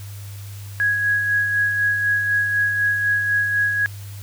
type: tone with tremolo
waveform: sine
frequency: 1661 Hz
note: G#6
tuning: in tune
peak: -15 dBFS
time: 0.8-3.86 s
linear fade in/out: 0 ms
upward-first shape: sine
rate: 4 Hz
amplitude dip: 40%
effects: added 100 Hz sine -32 dBFS peak until 4.22 s + white hiss -44 dBFS RMS until 4.22 s